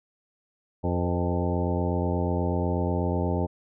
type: harmonic tone with a mistuned harmonic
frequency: 88.2 Hz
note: F2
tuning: 18 cents sharp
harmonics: 1 / 2 / 3 / 4 / 5 / 6 / 7 / 9 / 10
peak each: -27 / -30 / -32 / -33 / -34 / -35 / -35 / -37 / -37 dBFS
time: 0.83-3.47 s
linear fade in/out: 20 ms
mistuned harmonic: 6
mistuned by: -36 cents
effects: none